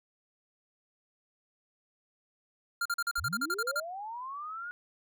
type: tone bursts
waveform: square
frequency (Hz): 1396.9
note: F6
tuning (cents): 0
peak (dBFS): -29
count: 12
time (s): 2.81-3.801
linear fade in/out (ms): 5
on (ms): 45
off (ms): 41
type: linear sweep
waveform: sine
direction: up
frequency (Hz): 47.75 to 1462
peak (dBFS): -37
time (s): 3.18-4.71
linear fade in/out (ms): 0
effects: none